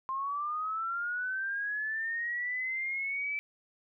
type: linear sweep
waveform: sine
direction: up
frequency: 1050 to 2322 Hz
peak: -31 dBFS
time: 0.09-3.39 s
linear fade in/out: 0 ms
effects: none